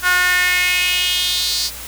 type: tone with high-pass filter sweep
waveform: sawtooth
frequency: 361 Hz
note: F#4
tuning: 43 cents flat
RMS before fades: -17 dBFS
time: 0.02-1.71 s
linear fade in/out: 50 ms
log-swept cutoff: 1400 to 4800 Hz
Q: 3.9
effects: added 60 Hz sine -38 dBFS peak until 1.87 s + white hiss -32 dBFS RMS until 1.87 s